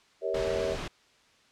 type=chord; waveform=sine; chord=G diminished seventh; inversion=none; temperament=equal with one note detuned; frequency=392 / 466.2 / 554.4 / 642.3 Hz; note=G4 / Bb4 / Db5 / Fb5; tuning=0 / 0 / 0 / -45 cents; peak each=-33 dBFS; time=0.21-0.77 s; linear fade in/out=50 ms
type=noise; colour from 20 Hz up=pink; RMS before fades=-36 dBFS; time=0.34-0.88 s; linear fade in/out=5 ms
effects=white hiss -62 dBFS RMS until 1.51 s + low-pass 5000 Hz 12 dB/octave